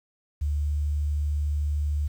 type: tone with pitch glide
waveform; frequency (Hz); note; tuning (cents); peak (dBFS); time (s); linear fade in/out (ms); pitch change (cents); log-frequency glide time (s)
sine; 73.42 to 73.89; D2 to D2; 0 to +11; -23; 0.41-2.08; 10; +11; 0.57-0.71
effects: 9-bit